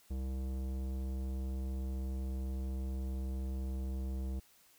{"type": "tone with tanh clipping", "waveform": "sine", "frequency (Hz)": 65.41, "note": "C2", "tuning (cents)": 0, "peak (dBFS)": -37, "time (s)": [0.1, 4.4], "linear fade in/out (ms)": 10, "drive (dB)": 16, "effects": ["white hiss -65 dBFS RMS until 4.78 s"]}